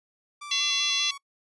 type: tone with vibrato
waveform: sawtooth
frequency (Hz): 1145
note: D6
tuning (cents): -44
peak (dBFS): -34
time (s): 0.41-1.18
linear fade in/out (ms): 10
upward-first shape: square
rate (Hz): 5.1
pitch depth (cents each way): 39
type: harmonic tone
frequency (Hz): 680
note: F5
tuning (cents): -46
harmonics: 3 / 4 / 5 / 6 / 7 / 8 / 9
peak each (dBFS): -36 / -30 / -27 / -30 / -39 / -37 / -32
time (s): 0.51-1.11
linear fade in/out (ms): 5
effects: noise-tail reverb RT60 0.1 s tail -24 dB re dry + resampled to 24000 Hz